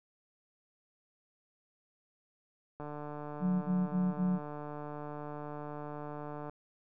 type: click train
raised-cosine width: 1 ms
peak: -29 dBFS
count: 548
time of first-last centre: 2.8-6.496 s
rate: 148 Hz
type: tone bursts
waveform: sine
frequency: 183 Hz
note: F#3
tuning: 19 cents flat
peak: -27 dBFS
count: 4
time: 3.4-4.395 s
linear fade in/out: 50 ms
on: 230 ms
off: 25 ms
effects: none